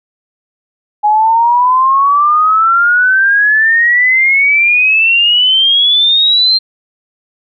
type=exponential sweep; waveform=sine; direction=up; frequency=830.6 to 4186 Hz; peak=-6 dBFS; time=1.03-6.59 s; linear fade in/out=20 ms; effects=none